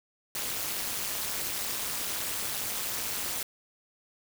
white noise with amplitude modulation, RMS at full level -29 dBFS, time 0.35-3.43 s, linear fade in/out 2 ms, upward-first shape sine, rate 212 Hz, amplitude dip 95%, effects none

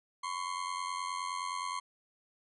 40% pulse ring-modulated tone, 1060 Hz, C6, 22 cents sharp, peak -31 dBFS, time 0.23-1.8 s, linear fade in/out 10 ms, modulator 44.8 Hz, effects resampled to 24000 Hz

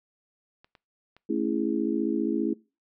clicks, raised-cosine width 0.3 ms, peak -36 dBFS, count 3, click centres 0.645 / 0.752 / 1.166 s
sine chord, A major seventh, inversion none, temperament just, 220 / 275 / 330 / 412.5 Hz, A3 / C#4 / E4 / G#4, 0 / -14 / +2 / -12 cents, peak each -30 / -29 / -28 / -33 dBFS, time 1.29-2.54 s, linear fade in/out 10 ms
effects noise-tail reverb RT60 0.3 s tail -23 dB re dry

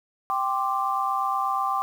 sine chord, G suspended fourth, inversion none, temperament equal, 784 / 1046.5 / 1174.7 Hz, G5 / C6 / D6, 0 / 0 / 0 cents, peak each -27 / -28 / -26 dBFS, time 0.3-1.82 s, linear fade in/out 0 ms, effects 8-bit

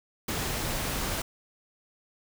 pink noise, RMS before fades -31 dBFS, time 0.28-1.22 s, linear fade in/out 5 ms, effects none

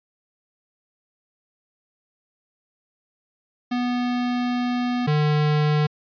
square tone pair in turn, 245.6 / 150.31 Hz, B3 / D3, -9 / +41 cents, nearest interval major sixth, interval 850 cents, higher first, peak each -22 / -18 dBFS, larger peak second, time 3.71-5.07 / 5.07-5.87 s, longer first, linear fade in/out 10 ms, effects resampled to 11025 Hz

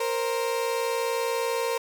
30% pulse tone pair together, 466.2 / 526.2 Hz, A#4 / C5, 0 / +10 cents, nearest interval major second, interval 210 cents, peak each -24 / -27 dBFS, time 0-1.78 s, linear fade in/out 5 ms, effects none

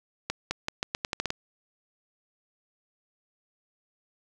accelerating click train, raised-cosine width 0.2 ms, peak -11 dBFS, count 10, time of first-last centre 0.3-1.304 s, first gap 210 ms, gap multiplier 0.83, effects none

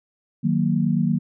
sine chord, D# minor, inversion none, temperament equal, 155.56 / 185 / 233.1 Hz, D#3 / F#3 / A#3, 0 / 0 / 0 cents, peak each -22 dBFS, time 0.43-1.19 s, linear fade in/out 20 ms, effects none

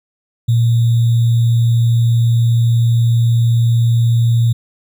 sine tone with sample-and-hold, 116.54 Hz, A#2, in tune, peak -9 dBFS, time 0.48-4.53 s, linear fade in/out 10 ms, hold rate 3675 Hz, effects none

